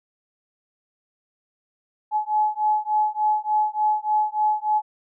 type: beating tone pair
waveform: sine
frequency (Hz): 850 / 853.4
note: G#5 / G#5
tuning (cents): +40 / +47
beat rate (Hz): 3.4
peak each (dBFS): -22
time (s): 2.11-4.82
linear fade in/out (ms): 50
effects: none